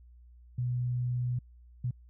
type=tone bursts at uneven times; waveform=sine; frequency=123.47 Hz; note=B2; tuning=in tune; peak=-28 dBFS; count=2; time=0.58-1.39 / 1.84-1.91 s; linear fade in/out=5 ms; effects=added 60 Hz sine -52 dBFS peak until 2.09 s